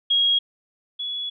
sine tone pair in turn, 3287 / 3389 Hz, G#7 / G#7, -19 / +34 cents, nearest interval minor second, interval 53 cents, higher second, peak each -16 / -26 dBFS, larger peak first, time 0.1-0.39 / 0.99-1.3 s, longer second, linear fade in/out 10 ms, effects none

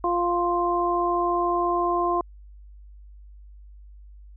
harmonic tone, 349.2 Hz, F4, in tune, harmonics 1 / 2 / 3, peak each -25 / -26 / -24 dBFS, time 0.04-2.21 s, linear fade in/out 2 ms, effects added 50 Hz sine -43 dBFS peak until 4.36 s

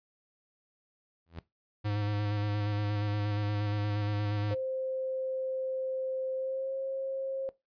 sawtooth tone with exponential growth, 83.4 Hz, E2, 21 cents sharp, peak -33 dBFS, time 1.26-1.39 s, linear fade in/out 0 ms, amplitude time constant 27 ms
square tone with vibrato, 103.83 Hz, G#2, in tune, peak -30 dBFS, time 1.84-4.55 s, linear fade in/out 20 ms, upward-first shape square, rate 8.5 Hz, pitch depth 19 cents each way
sine tone with pitch glide, 523.3 to 535.5 Hz, C5 to C5, 0 to +40 cents, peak -31 dBFS, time 4.51-7.49 s, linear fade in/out 0 ms, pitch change +40 cents, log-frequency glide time 6.35-6.74 s
effects noise-tail reverb RT60 0.2 s tail -19 dB re dry + resampled to 11025 Hz

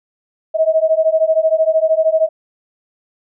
sine beating tone pair, 632 / 645 Hz, D#5 / E5, +27 / -38 cents, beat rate 13 Hz, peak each -14 dBFS, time 0.54-2.29 s, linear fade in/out 20 ms, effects none

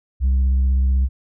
sine tone with vibrato, 65.41 Hz, C2, in tune, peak -11 dBFS, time 0.2-1.09 s, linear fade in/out 50 ms, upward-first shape sine, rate 16 Hz, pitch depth 25 cents each way, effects tanh soft clip ceiling -13 dBFS

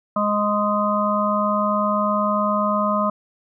harmonic tone, 207.7 Hz, G#3, in tune, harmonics 1 / 3 / 5 / 6, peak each -23 / -23 / -23 / -23 dBFS, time 0.16-3.1 s, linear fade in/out 5 ms, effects none

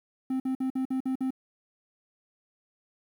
triangle tone bursts, 261.6 Hz, C4, in tune, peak -24 dBFS, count 7, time 0.3-1.306 s, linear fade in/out 5 ms, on 100 ms, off 51 ms, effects 10-bit

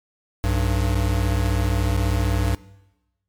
square tone pair together, 61.74 / 98 Hz, B1 / G2, 0 / 0 cents, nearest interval minor sixth, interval 800 cents, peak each -22 dBFS, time 0.44-2.55 s, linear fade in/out 0 ms, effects noise-tail reverb RT60 1.0 s tail -20 dB re dry + MP3 96 kbps

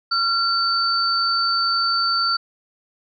sine tone pair together, 1371 / 4551 Hz, F6 / C#8, -32 / +45 cents, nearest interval octave + major sixth, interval 2077 cents, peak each -20 dBFS, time 0.11-2.37 s, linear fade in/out 10 ms, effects none

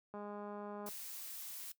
click train, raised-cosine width 1 ms, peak -34 dBFS, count 155, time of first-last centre 0.14-0.888 s, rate 206 Hz
blue noise, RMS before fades -47 dBFS, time 0.86-1.72 s, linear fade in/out 5 ms
effects noise-tail reverb RT60 0.1 s tail -18 dB re dry + high-pass 100 Hz 12 dB/octave

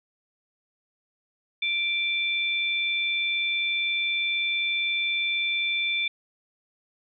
sine tone pair together, 2355 / 3529 Hz, D7 / A7, +4 / +4 cents, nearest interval perfect fifth, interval 700 cents, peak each -25 / -28 dBFS, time 1.62-6.08 s, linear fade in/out 5 ms, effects none

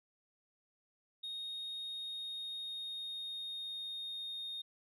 sine tone with pitch glide, 3721 to 3693 Hz, A#7 to A#7, -4 to -17 cents, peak -38 dBFS, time 1.23-4.62 s, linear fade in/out 10 ms, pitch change -13 cents, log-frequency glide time 1.8-4.44 s, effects tanh soft clip ceiling -38 dBFS

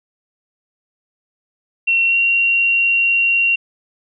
sine tone with pitch glide, 2724 to 2752 Hz, F7 to F7, -44 to -26 cents, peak -12 dBFS, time 1.87-3.56 s, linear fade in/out 10 ms, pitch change +18 cents, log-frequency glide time 2.06-2.17 s, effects none

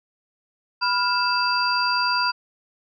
sine tone cluster, 989 / 1409 / 2639 / 4725 Hz, B5 / F6 / E7 / D8, +2 / +15 / +1 / +10 cents, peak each -23 / -24 / -31 / -24 dBFS, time 0.81-2.32 s, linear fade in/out 20 ms, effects none

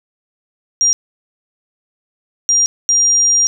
sine tone bursts at uneven times, 5700 Hz, F8, 34 cents sharp, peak -9 dBFS, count 3, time 0.81-0.93 / 2.49-2.66 / 2.89-3.47 s, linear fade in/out 0 ms, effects none

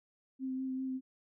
sine tone with vibrato, 261.6 Hz, C4, in tune, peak -34 dBFS, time 0.39-1.01 s, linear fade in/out 50 ms, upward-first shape sine, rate 5.1 Hz, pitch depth 15 cents each way, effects none

